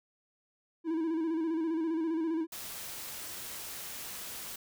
triangle tone with vibrato, 324.6 Hz, E4, 27 cents flat, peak -27 dBFS, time 0.84-2.47 s, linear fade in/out 50 ms, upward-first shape square, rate 15 Hz, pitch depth 48 cents each way
white noise, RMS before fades -42 dBFS, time 2.52-4.56 s, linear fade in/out 5 ms
effects none

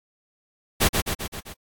pink noise with echo, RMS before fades -18 dBFS, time 0.8-0.89 s, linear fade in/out 20 ms, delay 130 ms, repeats 5, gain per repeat -4 dB, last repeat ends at 1.54 s, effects AAC 64 kbps

